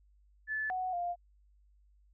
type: tone with pitch steps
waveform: sine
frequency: 1737 / 741 / 701 Hz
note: A6 / F#5 / F5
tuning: -23 / +2 / +6 cents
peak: -32 dBFS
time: 0.47-1.16 s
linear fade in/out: 50 ms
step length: 230 ms
effects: added 50 Hz sine -62 dBFS peak until 2.13 s